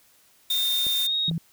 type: tone with pitch glide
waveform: sine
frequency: 3643 to 3754 Hz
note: A#7 to A#7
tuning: -41 to +11 cents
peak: -22 dBFS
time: 0.5-1.3 s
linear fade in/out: 5 ms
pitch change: +52 cents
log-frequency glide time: 1.06-1.13 s
type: noise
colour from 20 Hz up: blue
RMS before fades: -31 dBFS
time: 0.5-1.07 s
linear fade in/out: 5 ms
type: clicks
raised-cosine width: 2 ms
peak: -25 dBFS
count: 2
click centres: 0.867 / 1.313 s
type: tone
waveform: sine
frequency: 164.81 Hz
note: E3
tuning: in tune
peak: -24 dBFS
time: 1.28-1.38 s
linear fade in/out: 2 ms
effects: white hiss -59 dBFS RMS until 1.52 s